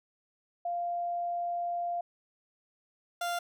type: tone pair in turn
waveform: sine / 30% pulse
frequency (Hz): 696 / 696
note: F5 / F5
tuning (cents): -6 / -6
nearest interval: unison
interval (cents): 0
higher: neither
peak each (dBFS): -30 / -28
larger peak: second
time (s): 0.65-2.01 / 3.21-3.39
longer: first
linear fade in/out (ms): 5
effects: none